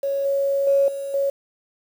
sine tone with level steps, 554.4 Hz, C#5, in tune, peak -20 / -18 / -14 / -26 / -18 dBFS, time 0.03-1.3 s, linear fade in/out 5 ms, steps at 0.25 / 0.67 / 0.88 / 1.14 s, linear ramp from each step 2 ms, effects 7-bit

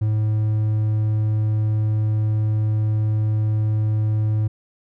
triangle tone, 107.7 Hz, A2, 37 cents flat, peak -15 dBFS, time 0.01-4.48 s, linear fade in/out 10 ms, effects none

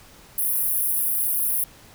pink high-pass noise, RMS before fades -23 dBFS, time 0.38-1.64 s, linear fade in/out 2 ms, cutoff 9800 Hz, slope 96 dB/octave, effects pink hiss -49 dBFS RMS until 1.94 s

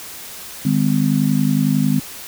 harmonic tone, 51 Hz, G#1, 31 cents flat, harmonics 3 / 4 / 5, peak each -18 / -18 / -18 dBFS, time 0.65-2 s, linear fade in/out 5 ms, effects white hiss -34 dBFS RMS until 2.27 s

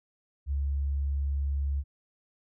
sine tone, 70 Hz, C#2, 18 cents sharp, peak -26 dBFS, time 0.46-1.84 s, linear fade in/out 50 ms, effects none

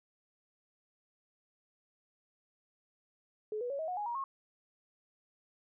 sine tone with pitch steps, 427.6 / 488.4 / 557.7 / 637 / 727.5 / 830.9 / 948.9 / 1083.7 Hz, A4 / B4 / C#5 / D#5 / F#5 / G#5 / A#5 / C#6, -49 / -19 / +10 / +41 / -29 / +1 / +31 / -40 cents, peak -34 dBFS, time 3.52-4.24 s, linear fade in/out 2 ms, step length 90 ms, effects none

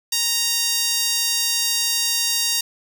sawtooth tone with high-pass filter, 932.3 Hz, A#5, in tune, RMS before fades -21 dBFS, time 0.12-2.61 s, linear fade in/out 5 ms, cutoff 4600 Hz, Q 1.3, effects none

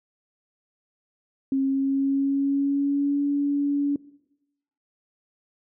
sine tone with pitch glide, 269.9 to 285 Hz, C#4 to C#4, -46 to +48 cents, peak -20 dBFS, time 1.52-3.96 s, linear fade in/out 2 ms, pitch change +94 cents, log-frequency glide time 1.64-3.22 s, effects noise-tail reverb RT60 0.9 s tail -21 dB re dry

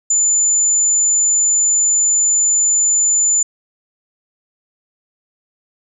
sine tone, 7040 Hz, A8, in tune, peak -11 dBFS, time 0.1-3.43 s, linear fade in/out 5 ms, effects none

